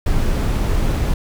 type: noise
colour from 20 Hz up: brown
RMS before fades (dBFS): -17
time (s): 0.06-1.14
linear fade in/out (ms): 5
effects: none